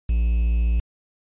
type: tone with quantisation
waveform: triangle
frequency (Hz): 57.3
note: A#1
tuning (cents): -29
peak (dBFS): -15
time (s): 0.09-0.8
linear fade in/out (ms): 5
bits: 7
effects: resampled to 8000 Hz